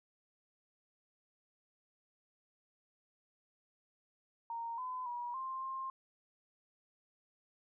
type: tone with pitch steps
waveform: sine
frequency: 927 / 1014 / 963 / 1052 / 1059 Hz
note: A#5 / B5 / B5 / C6 / C6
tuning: -10 / +45 / -44 / +9 / +21 cents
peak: -38 dBFS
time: 4.5-5.9 s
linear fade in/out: 2 ms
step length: 280 ms
effects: none